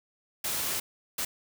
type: noise bursts at uneven times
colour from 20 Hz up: white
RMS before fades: -31 dBFS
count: 2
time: 0.44-0.8 / 1.18-1.25 s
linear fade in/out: 5 ms
effects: none